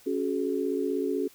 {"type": "chord", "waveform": "sine", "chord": "C# suspended fourth", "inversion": "none", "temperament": "equal with one note detuned", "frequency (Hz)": [277.2, 370, 426], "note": ["C#4", "F#4", "G#4"], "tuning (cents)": [0, 0, 44], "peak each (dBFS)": -30, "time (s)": [0.06, 1.28], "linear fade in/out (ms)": 10, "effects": ["white hiss -56 dBFS RMS until 1.34 s"]}